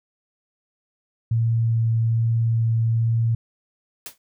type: tone with vibrato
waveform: sine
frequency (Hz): 114.3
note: A#2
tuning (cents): -34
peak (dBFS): -17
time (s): 1.31-3.35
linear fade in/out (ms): 5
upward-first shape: sine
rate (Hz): 1.2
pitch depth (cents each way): 8
type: noise with exponential decay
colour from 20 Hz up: white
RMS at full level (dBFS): -30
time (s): 4.06-4.18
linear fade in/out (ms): 2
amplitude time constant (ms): 24
effects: none